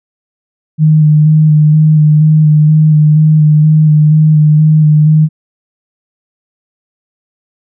sine tone with vibrato, 153.5 Hz, D#3, 23 cents flat, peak -3 dBFS, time 0.78-5.29 s, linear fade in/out 50 ms, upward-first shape square, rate 2.1 Hz, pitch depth 18 cents each way, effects none

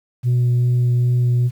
sine tone with vibrato, 122.6 Hz, B2, 12 cents flat, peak -11 dBFS, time 0.23-1.51 s, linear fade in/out 50 ms, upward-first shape sine, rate 2.5 Hz, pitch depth 9 cents each way, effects tanh soft clip ceiling -12 dBFS + 8-bit

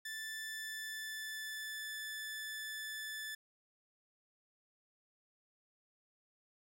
sawtooth tone with pitch glide, 1760 to 1744.8 Hz, A6 to A6, 0 to -15 cents, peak -38 dBFS, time 0.05-3.35 s, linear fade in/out 5 ms, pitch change -15 cents, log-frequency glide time 0.42-1.93 s, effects none

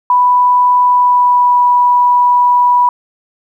sine tone with pitch glide, 989 to 979.9 Hz, B5 to B5, +2 to -14 cents, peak -6 dBFS, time 0.1-2.89 s, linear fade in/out 2 ms, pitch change -16 cents, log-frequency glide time 0.84-1.6 s, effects 8-bit

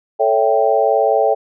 sine chord, A dominant seventh, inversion none, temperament equal with one note detuned, 440 / 560.5 / 659.3 / 784 Hz, A4 / C#5 / E5 / G5, 0 / +19 / 0 / 0 cents, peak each -17 dBFS, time 0.19-1.35 s, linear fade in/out 20 ms, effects none

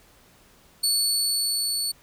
25% pulse tone with level ramp, 4441 Hz, C#8, 2 cents sharp, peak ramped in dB -15 to -20 dBFS, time 0.83-1.92 s, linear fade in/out 10 ms, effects pink hiss -56 dBFS RMS until 2.02 s

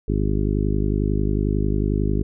harmonic tone, 51.1 Hz, G#1, 27 cents flat, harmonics 1 / 2 / 3 / 4 / 5 / 6 / 7 / 8, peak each -22 / -25 / -27 / -28 / -29 / -30 / -30 / -31 dBFS, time 0.08-2.23 s, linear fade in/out 5 ms, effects none

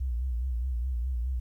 sine tone with vibrato, 61.74 Hz, B1, in tune, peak -27 dBFS, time 0-1.4 s, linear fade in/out 10 ms, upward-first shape sine, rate 4.8 Hz, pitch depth 110 cents each way, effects 11-bit

